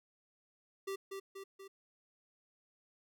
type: tone with echo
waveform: square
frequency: 390 Hz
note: G4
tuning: 9 cents flat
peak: -38 dBFS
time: 0.87-0.96 s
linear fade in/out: 10 ms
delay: 240 ms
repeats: 3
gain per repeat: -4 dB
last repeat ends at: 1.68 s
effects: none